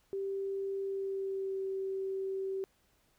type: tone with pitch glide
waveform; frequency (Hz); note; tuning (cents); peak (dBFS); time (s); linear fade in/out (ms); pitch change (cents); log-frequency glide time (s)
sine; 391.2 to 385.1; G4 to G4; -4 to -31; -33; 0.13-2.64; 0; -27; 0.82-1.62
effects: pink hiss -71 dBFS RMS until 3.18 s